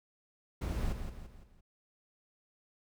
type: noise with echo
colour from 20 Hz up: brown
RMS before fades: -34 dBFS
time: 0.61-0.93 s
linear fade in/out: 10 ms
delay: 170 ms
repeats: 4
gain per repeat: -7 dB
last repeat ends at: 1.61 s
effects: none